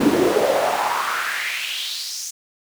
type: noise with high-pass filter sweep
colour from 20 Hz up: brown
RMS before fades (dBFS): -21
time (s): 0-2.31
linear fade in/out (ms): 10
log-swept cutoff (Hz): 270 to 6600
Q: 3.6
effects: none